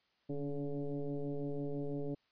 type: tone with frequency modulation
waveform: sine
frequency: 140 Hz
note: C#3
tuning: 18 cents sharp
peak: -35 dBFS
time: 0.29-2.15 s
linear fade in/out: 10 ms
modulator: 143 Hz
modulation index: 2.6
effects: white hiss -75 dBFS RMS until 2.31 s + resampled to 11025 Hz